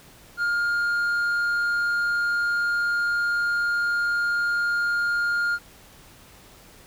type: tone with hard clipping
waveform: sine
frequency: 1412 Hz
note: F6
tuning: 19 cents sharp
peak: -22 dBFS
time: 0.37-5.59 s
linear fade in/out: 50 ms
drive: 3 dB
effects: pink hiss -50 dBFS RMS until 6.86 s